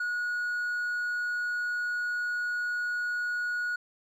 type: tone with hard clipping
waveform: sine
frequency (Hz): 1454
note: F#6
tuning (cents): -31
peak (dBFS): -29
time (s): 0-3.76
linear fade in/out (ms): 5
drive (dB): 2
effects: none